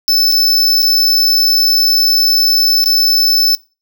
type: tone with dropouts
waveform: square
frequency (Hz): 5270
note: E8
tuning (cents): -1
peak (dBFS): -9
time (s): 0.08-3.55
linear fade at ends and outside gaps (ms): 0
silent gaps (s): 0.316-0.322 / 0.82-0.827 / 2.841-2.859
effects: noise-tail reverb RT60 0.3 s tail -21 dB re dry